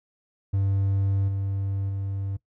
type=tone with level steps; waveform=triangle; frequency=98 Hz; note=G2; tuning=in tune; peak=-19 / -23 / -25 dBFS; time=0.53-2.37 s; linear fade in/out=10 ms; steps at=1.28 / 1.89 s; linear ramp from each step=5 ms; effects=noise-tail reverb RT60 0.1 s tail -19 dB re dry

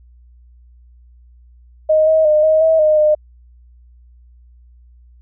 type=tone with pitch steps; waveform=sine; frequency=623 / 634 / 609 / 628 / 643 / 615 / 608 Hz; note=D#5 / D#5 / D#5 / D#5 / E5 / D#5 / D#5; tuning=+2 / +32 / -37 / +16 / -43 / -20 / -40 cents; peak=-9 dBFS; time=1.89-3.15 s; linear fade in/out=10 ms; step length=180 ms; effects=added 60 Hz sine -43 dBFS peak until 5.21 s

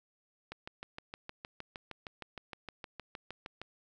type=click train; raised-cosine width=0.3 ms; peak=-26 dBFS; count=21; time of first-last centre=0.52-3.616 s; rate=6.46 Hz; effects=none

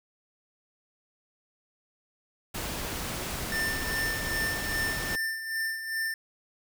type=noise; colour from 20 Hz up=pink; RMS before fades=-34 dBFS; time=2.54-5.16 s; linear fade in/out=10 ms
type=tone with tremolo; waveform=square; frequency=1789 Hz; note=A6; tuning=28 cents sharp; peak=-28 dBFS; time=3.52-6.14 s; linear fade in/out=2 ms; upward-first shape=sine; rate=2.5 Hz; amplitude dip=60%
effects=none

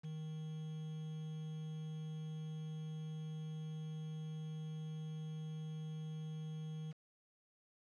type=tone with quantisation; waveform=triangle; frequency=156.4 Hz; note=D#3; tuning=9 cents sharp; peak=-40 dBFS; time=0.03-6.93 s; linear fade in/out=20 ms; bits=10; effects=low-pass 6000 Hz 12 dB/octave

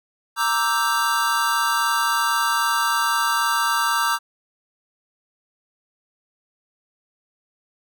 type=chord; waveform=square; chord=E half-diminished seventh; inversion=second; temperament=equal; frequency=932.3 / 1174.7 / 1318.5 / 1568 Hz; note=Bb5 / D6 / E6 / G6; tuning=0 / 0 / 0 / 0 cents; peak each=-25 dBFS; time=0.36-4.19 s; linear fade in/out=50 ms; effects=none

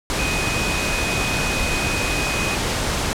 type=tone in noise; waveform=sine; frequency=2503 Hz; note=D#7; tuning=10 cents sharp; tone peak=-25 dBFS; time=0.19-2.55 s; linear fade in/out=0 ms; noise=pink; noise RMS=-22 dBFS; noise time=0.1-3.13 s; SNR=-6 dB; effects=low-pass 9000 Hz 12 dB/octave

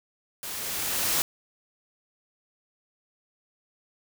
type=noise with level ramp; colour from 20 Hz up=white; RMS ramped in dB=-36 to -24 dBFS; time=0.43-1.22 s; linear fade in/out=0 ms; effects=none

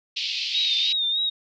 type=band-pass noise; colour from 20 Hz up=white; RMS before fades=-28 dBFS; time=0.16-0.93 s; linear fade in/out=10 ms; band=2500 to 4800 Hz; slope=48 dB/octave
type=tone with vibrato; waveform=sine; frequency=3710 Hz; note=A#7; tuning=9 cents flat; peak=-21 dBFS; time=0.54-1.3 s; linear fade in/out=10 ms; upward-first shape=sine; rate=3.3 Hz; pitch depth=62 cents each way
effects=none

